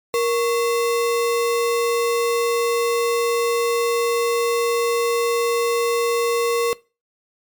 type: tone with sample-and-hold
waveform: sine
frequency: 469.3 Hz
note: A#4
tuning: 12 cents sharp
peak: -16 dBFS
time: 0.14-6.73 s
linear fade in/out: 0 ms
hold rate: 1575 Hz
effects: noise-tail reverb RT60 0.3 s tail -22 dB re dry + MP3 96 kbps